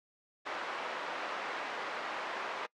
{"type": "band-pass noise", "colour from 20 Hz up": "white", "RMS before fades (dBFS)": -39, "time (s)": [0.45, 2.67], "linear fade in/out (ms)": 20, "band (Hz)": [490, 1500], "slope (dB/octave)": 12, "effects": ["noise-tail reverb RT60 0.1 s tail -24 dB re dry", "low-pass 6000 Hz 12 dB/octave"]}